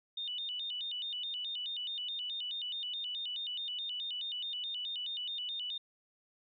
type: tone with vibrato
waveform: sine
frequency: 3288 Hz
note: G#7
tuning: 18 cents flat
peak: -36 dBFS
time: 0.17-5.78 s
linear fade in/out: 5 ms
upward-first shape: square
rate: 4.7 Hz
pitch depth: 180 cents each way
effects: none